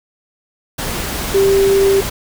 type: tone in noise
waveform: sine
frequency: 392 Hz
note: G4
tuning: in tune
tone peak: -9 dBFS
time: 1.34-2.01 s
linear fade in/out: 10 ms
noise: pink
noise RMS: -22 dBFS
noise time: 0.78-2.1 s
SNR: +10 dB
effects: none